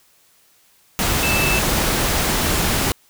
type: tone in noise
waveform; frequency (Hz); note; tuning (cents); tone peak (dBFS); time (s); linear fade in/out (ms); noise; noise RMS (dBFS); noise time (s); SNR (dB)
sine; 2637; E7; 0; -20; 1.23-1.59; 0; pink; -19; 0.99-2.92; -4
effects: white hiss -56 dBFS RMS until 3.09 s